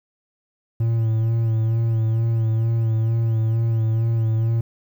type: tone with vibrato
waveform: triangle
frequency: 113 Hz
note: A2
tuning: 47 cents sharp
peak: -15 dBFS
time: 0.8-4.61 s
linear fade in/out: 5 ms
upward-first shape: sine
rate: 2.2 Hz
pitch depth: 30 cents each way
effects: 9-bit